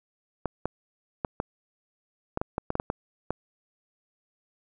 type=clicks; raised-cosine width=1 ms; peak=-13 dBFS; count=12; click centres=0.457 / 0.656 / 1.248 / 1.401 / 2.374 / 2.415 / 2.581 / 2.704 / 2.754 / 2.799 / 2.901 / 3.306 s; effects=none